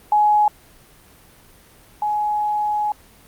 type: tone pair in turn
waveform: sine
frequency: 840 / 840 Hz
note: G#5 / G#5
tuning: +19 / +19 cents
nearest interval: unison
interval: 0 cents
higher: neither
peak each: -12 / -18 dBFS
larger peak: first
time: 0.12-0.48 / 2.02-2.92 s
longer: second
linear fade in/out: 2 ms
effects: pink hiss -49 dBFS RMS until 3.27 s + Opus 32 kbps